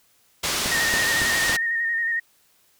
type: low-pass noise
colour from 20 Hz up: white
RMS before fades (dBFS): -25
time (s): 0.43-1.57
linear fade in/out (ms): 10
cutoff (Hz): 6800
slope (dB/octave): 12
type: click train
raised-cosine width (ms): 2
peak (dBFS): -17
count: 4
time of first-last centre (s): 0.66-1.496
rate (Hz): 3.59
type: tone with vibrato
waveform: sine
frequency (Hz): 1848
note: A#6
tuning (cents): -16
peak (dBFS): -21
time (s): 0.71-2.2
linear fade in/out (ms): 10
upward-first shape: square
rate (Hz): 11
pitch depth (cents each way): 27
effects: white hiss -61 dBFS RMS until 2.79 s